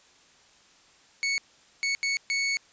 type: tone bursts at uneven times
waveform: sawtooth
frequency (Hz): 2217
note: C#7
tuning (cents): 0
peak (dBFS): -21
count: 4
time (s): 1.23-1.38 / 1.83-1.95 / 2.03-2.17 / 2.3-2.57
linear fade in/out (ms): 0
effects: white hiss -58 dBFS RMS until 2.72 s + resampled to 16000 Hz